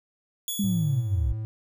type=tone with exponential decay; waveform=10% pulse; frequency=3391 Hz; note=G#7; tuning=35 cents sharp; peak=-20 dBFS; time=0.48-1.31 s; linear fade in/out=1 ms; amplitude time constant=180 ms
type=linear sweep; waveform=sine; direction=down; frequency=207.7 to 53.6 Hz; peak=-22 dBFS; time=0.59-1.33 s; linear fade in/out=5 ms
type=tone; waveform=triangle; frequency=109.5 Hz; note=A2; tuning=8 cents flat; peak=-27 dBFS; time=0.64-1.45 s; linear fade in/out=0 ms
effects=none